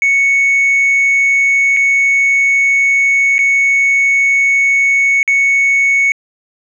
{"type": "tone with dropouts", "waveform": "sine", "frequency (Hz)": 2217, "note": "C#7", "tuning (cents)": 0, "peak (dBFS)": -6, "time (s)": [0.02, 6.12], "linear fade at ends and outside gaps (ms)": 1, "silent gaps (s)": [[1.766, 1.77], [3.382, 3.39], [5.23, 5.277]], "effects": ["tanh soft clip ceiling -7 dBFS"]}